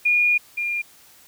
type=tone pair in turn; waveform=sine; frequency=2435 / 2407 Hz; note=D#7 / D7; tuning=-38 / +42 cents; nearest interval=unison; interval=20 cents; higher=first; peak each=-15 / -22 dBFS; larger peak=first; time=0.05-0.38 / 0.57-0.82 s; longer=first; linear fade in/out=10 ms; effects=white hiss -51 dBFS RMS until 1.27 s